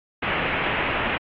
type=low-pass noise; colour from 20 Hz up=white; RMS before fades=-25 dBFS; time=0.22-1.18 s; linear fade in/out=10 ms; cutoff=2800 Hz; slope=48 dB/octave; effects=AAC 32 kbps